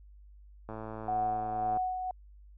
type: click train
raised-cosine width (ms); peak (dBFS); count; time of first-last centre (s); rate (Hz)
1; -27; 120; 0.69-1.772; 110
type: tone with tremolo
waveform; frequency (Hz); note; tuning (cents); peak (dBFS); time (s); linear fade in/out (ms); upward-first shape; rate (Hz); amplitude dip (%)
sine; 740; F#5; 0; -27; 1.08-2.11; 2; sine; 1.9; 50
effects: added 50 Hz sine -51 dBFS peak until 2.57 s